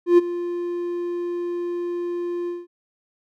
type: tone with ADSR envelope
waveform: triangle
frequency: 349.2 Hz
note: F4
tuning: in tune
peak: -6 dBFS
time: 0.06-2.67 s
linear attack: 120 ms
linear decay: 21 ms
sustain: -16 dB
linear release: 190 ms
effects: none

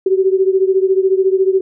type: beating tone pair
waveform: sine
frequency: 377.3 / 391.3 Hz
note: F#4 / G4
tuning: +34 / -3 cents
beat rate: 14 Hz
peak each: -12 / -15 dBFS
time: 0.06-1.61 s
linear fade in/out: 5 ms
effects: none

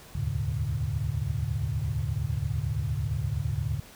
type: tone cluster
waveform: sine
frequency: 72.2 / 80.9 / 105.1 / 119.9 / 143.2 Hz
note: D2 / E2 / G#2 / A#2 / D3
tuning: -29 / -32 / +21 / +49 / -43 cents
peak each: -35 / -34 / -31 / -34 / -32 dBFS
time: 0.15-3.8 s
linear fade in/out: 5 ms
effects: pink hiss -50 dBFS RMS until 3.95 s

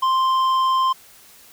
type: tone with tanh clipping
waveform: sine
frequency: 1046.5 Hz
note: C6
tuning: in tune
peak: -17 dBFS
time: 0.02-0.93 s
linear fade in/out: 10 ms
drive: 8 dB
effects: white hiss -48 dBFS RMS until 1.52 s

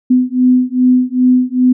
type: beating tone pair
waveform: sine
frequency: 251.1 / 253.6 Hz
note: B3 / B3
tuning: +29 / +46 cents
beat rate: 2.5 Hz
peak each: -11 dBFS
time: 0.1-1.73 s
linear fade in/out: 10 ms
effects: none

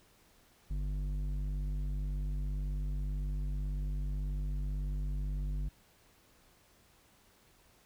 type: tone with low-pass filter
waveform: square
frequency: 49.08 Hz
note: G1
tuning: 3 cents sharp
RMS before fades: -35 dBFS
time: 0.7-5.69 s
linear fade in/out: 10 ms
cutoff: 160 Hz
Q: 1
effects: pink hiss -65 dBFS RMS until 7.85 s

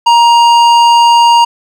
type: tone with hard clipping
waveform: sine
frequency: 940 Hz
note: A#5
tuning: 14 cents sharp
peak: -5 dBFS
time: 0.06-1.45 s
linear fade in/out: 10 ms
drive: 12 dB
effects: none

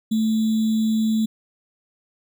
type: tone with sample-and-hold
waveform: sine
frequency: 220 Hz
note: A3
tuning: in tune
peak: -17 dBFS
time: 0.11-1.26 s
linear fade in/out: 10 ms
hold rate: 3675 Hz
effects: none

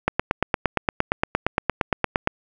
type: click train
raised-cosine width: 0.5 ms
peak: -3 dBFS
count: 20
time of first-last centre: 0.08-2.274 s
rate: 8.66 Hz
effects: none

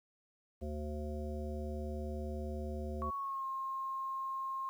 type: harmonic tone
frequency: 75 Hz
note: D2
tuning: 37 cents sharp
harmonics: 1 / 3 / 5 / 7 / 9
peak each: -39 / -44 / -46 / -47 / -49 dBFS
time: 0.61-3.11 s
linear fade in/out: 20 ms
type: tone with pitch glide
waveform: sine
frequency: 1115 to 1067.7 Hz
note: C#6 to C6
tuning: +10 to +35 cents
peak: -36 dBFS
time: 3.02-4.69 s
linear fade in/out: 0 ms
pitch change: -75 cents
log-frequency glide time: 3.13-3.45 s
effects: 11-bit

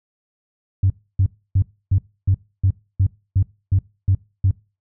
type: tone bursts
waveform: sine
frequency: 95.6 Hz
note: G2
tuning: 43 cents flat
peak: -11 dBFS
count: 11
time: 0.83-4.511 s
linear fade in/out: 5 ms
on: 71 ms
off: 290 ms
effects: noise-tail reverb RT60 0.3 s tail -22 dB re dry + tanh soft clip ceiling -8 dBFS

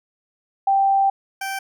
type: tone pair in turn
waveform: sine / 20% pulse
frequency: 784 / 779 Hz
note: G5 / G5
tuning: 0 / -11 cents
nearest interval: unison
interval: 11 cents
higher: first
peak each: -14 / -20 dBFS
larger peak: first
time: 0.67-1.1 / 1.41-1.59 s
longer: first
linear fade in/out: 5 ms
effects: none

